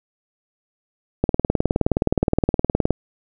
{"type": "click train", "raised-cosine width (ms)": 2, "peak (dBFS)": -3, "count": 33, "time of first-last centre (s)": [1.24, 2.907], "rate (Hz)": 19.2, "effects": []}